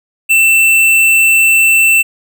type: tone with hard clipping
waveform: sine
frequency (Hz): 2675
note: E7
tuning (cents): +25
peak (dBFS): -7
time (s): 0.29-2.03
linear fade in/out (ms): 20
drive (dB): 14
effects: none